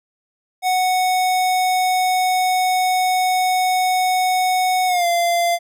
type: tone with pitch glide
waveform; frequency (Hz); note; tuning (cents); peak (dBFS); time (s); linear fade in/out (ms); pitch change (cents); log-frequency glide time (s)
square; 739 to 689.5; F#5 to F5; -2 to -22; -16; 0.62-5.59; 50; -120; 4.87-5.06
effects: none